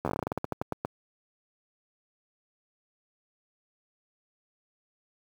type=slowing click train; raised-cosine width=1 ms; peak=-15 dBFS; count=17; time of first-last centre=0.05-0.85 s; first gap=12 ms; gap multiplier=1.17; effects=high-pass 80 Hz 12 dB/octave + 8-bit